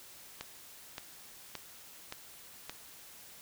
click train, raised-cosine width 0.2 ms, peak -22 dBFS, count 5, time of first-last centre 0.41-2.696 s, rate 1.75 Hz, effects white hiss -53 dBFS RMS until 3.41 s

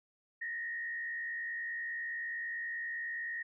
sine tone with frequency modulation, 1864.7 Hz, A#6, in tune, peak -36 dBFS, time 0.41-3.43 s, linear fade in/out 10 ms, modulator 69.5 Hz, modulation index 0.76, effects none

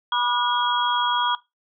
sine tone cluster, 975 / 1202 / 1447 / 3301 Hz, B5 / D6 / F#6 / G#7, -23 / +40 / -39 / -11 cents, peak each -23 / -27 / -28 / -25 dBFS, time 0.12-1.35 s, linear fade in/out 2 ms, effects noise-tail reverb RT60 0.2 s tail -19 dB re dry

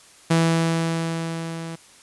sawtooth tone with level ramp, 164.81 Hz, E3, in tune, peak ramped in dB -11 to -27 dBFS, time 0.3-1.76 s, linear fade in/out 10 ms, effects white hiss -50 dBFS RMS until 2.02 s + resampled to 24000 Hz

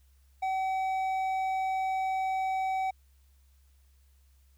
sine tone with hard clipping, 761 Hz, F#5, 48 cents sharp, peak -29 dBFS, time 0.42-2.91 s, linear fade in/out 10 ms, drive 6 dB, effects added 67 Hz sine -59 dBFS peak until 4.57 s + white hiss -72 dBFS RMS until 4.57 s

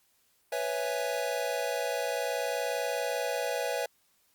square chord, C# minor seventh, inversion third, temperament equal, 493.9 / 554.4 / 659.3 / 830.6 Hz, B4 / C#5 / E5 / G#5, 0 / 0 / 0 / 0 cents, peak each -35 / -35 / -36 / -38 dBFS, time 0.52-3.86 s, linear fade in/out 5 ms, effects white hiss -69 dBFS RMS until 4.34 s + Opus 48 kbps

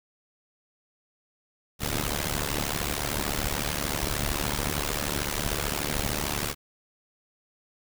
pink noise with amplitude modulation, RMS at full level -25 dBFS, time 1.79-6.55 s, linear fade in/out 50 ms, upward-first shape sine, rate 73.3 Hz, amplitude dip 95%, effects none

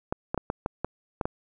clicks, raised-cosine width 1 ms, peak -13 dBFS, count 8, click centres 0.125 / 0.345 / 0.377 / 0.501 / 0.661 / 0.846 / 1.212 / 1.255 s, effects none

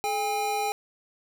square tone pair together, 428.2 / 808.3 Hz, A4 / G#5, -47 / -47 cents, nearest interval major seventh, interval 1100 cents, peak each -33 / -27 dBFS, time 0.04-0.72 s, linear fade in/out 0 ms, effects 11-bit

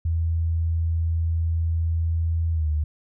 sine tone with pitch glide, 82.41 to 76.01 Hz, E2 to D#2, 0 to -40 cents, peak -20 dBFS, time 0.05-2.84 s, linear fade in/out 5 ms, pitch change -140 cents, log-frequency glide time 2.52-2.69 s, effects none

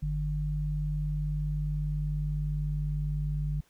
sine tone pair together, 50.06 / 150 Hz, G1 / D3, +37 / +37 cents, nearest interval octave + perfect fifth, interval 1900 cents, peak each -31 / -30 dBFS, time 0.02-3.61 s, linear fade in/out 10 ms, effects pink hiss -66 dBFS RMS until 3.69 s

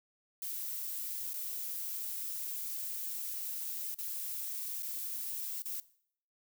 violet noise with dropouts, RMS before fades -39 dBFS, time 0.42-5.8 s, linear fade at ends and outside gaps 1 ms, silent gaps 1.333-1.34 / 3.944-3.987 / 4.824-4.83 / 5.621-5.655 s, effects noise-tail reverb RT60 0.6 s tail -19 dB re dry

